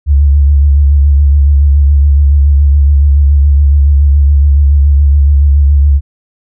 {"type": "tone with vibrato", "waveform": "sine", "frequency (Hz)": 71.1, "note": "C#2", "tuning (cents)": 45, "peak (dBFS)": -3, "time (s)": [0.06, 6.01], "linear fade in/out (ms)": 50, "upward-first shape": "sine", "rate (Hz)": 7.1, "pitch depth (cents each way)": 51, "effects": []}